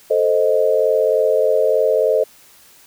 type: chord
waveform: sine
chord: A diminished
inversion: none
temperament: equal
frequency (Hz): 440 / 523.3 / 622.3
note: A4 / C5 / Eb5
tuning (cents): 0 / 0 / 0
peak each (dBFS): -17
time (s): 0.1-2.24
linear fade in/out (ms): 10
effects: white hiss -48 dBFS RMS until 2.86 s